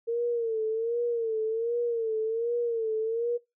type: tone with vibrato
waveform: sine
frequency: 457.3 Hz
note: A#4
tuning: 33 cents flat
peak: -25 dBFS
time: 0.07-3.38 s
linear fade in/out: 20 ms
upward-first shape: sine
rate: 1.3 Hz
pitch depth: 78 cents each way
effects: noise-tail reverb RT60 0.2 s tail -20 dB re dry